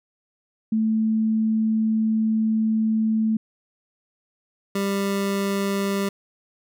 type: tone pair in turn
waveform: sine / 25% pulse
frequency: 220 / 198.09 Hz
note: A3 / G3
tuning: 0 / +18 cents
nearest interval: major second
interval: 182 cents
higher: first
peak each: -18 dBFS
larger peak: neither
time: 0.72-3.37 / 4.75-6.09 s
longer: first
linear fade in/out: 5 ms
effects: none